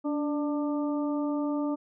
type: harmonic tone with a mistuned harmonic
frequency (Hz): 297.5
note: D4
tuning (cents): +22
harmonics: 1 / 2 / 3 / 4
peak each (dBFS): -27 / -35 / -40 / -41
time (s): 0.04-1.76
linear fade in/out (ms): 20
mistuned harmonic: 1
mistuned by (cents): -42
effects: none